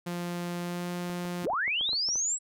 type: tone with pitch glide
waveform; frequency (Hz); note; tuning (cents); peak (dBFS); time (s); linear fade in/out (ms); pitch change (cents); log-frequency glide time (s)
sawtooth; 174.61 to 176.43; F3 to F3; 0 to +18; -28; 0.06-1.46; 10; +18; 0.59-0.89
type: clicks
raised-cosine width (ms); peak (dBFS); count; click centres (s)
1; -30; 11; 1.098 / 1.252 / 1.47 / 1.501 / 1.534 / 1.679 / 1.811 / 1.891 / 1.932 / 2.088 / 2.157
type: linear sweep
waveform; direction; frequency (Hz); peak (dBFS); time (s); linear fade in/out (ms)
sine; up; 58.27 to 7880; -26; 1.42-2.39; 50
effects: none